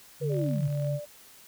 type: tone with pitch glide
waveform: sine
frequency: 144.4 to 141.59 Hz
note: D3 to C#3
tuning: -29 to +37 cents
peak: -27 dBFS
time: 0.2-1 s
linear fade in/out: 50 ms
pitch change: -34 cents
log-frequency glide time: 0.62-0.84 s
type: linear sweep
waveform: sine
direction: down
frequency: 494 to 110.2 Hz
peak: -30 dBFS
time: 0.21-0.69 s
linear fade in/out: 10 ms
type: tone with tremolo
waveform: sine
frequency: 588 Hz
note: D5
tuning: 2 cents sharp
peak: -31 dBFS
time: 0.29-1.06 s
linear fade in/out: 20 ms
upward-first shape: triangle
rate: 2.1 Hz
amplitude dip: 80%
type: click train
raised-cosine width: 0.3 ms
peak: -36 dBFS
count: 24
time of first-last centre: 0.32-0.87 s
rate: 41.8 Hz
effects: white hiss -53 dBFS RMS until 1.47 s